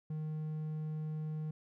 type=tone; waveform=triangle; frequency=154.9 Hz; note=D#3; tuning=7 cents flat; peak=-34 dBFS; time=0.1-1.51 s; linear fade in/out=5 ms; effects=none